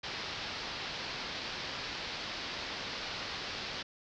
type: low-pass noise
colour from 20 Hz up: white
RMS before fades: -40 dBFS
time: 0.03-3.83 s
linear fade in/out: 10 ms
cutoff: 5100 Hz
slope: 48 dB/octave
effects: none